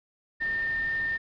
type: tone in noise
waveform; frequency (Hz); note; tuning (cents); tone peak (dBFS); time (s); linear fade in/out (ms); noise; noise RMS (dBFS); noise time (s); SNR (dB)
sine; 1812; A#6; -50; -26; 0.4-1.18; 20; pink; -44; 0.4-1.18; +15
effects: resampled to 11025 Hz